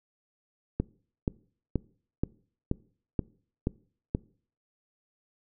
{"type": "click train", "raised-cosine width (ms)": 3, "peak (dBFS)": -13, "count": 8, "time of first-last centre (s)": [0.8, 4.149], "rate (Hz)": 2.09, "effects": ["noise-tail reverb RT60 0.5 s tail -23 dB re dry"]}